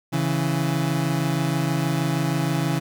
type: tone pair together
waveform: 30% pulse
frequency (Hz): 138.59 / 164.91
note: C#3 / E3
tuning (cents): 0 / +1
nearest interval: minor third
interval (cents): 301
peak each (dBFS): -21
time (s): 0.12-2.8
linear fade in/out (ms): 20
effects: none